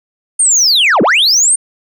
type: linear two-way sweep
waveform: sine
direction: down then up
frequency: 9040 to 164.81 to 9040 Hz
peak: -4 dBFS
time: 0.39-1.56 s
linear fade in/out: 10 ms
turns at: 1.02 s
effects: tanh soft clip ceiling -6 dBFS